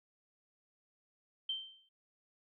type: tone with exponential decay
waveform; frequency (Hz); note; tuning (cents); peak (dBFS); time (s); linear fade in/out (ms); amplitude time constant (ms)
sine; 3123; G7; -7; -32; 1.49-1.89; 5; 85
effects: none